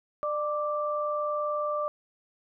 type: tone pair together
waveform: sine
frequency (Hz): 596.9 / 1174.7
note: D5 / D6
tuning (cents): +28 / 0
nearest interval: octave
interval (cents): 1172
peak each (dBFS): -29 / -30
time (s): 0.23-1.88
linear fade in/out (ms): 0
effects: none